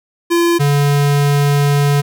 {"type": "tone pair in turn", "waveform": "square", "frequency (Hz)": [341.7, 143.37], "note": ["F4", "D3"], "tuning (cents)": [-38, -41], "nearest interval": "octave + minor third", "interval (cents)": 1503, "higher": "first", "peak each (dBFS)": -11, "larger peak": "neither", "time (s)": [[0.3, 0.59], [0.59, 2.02]], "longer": "second", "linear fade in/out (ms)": 20, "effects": []}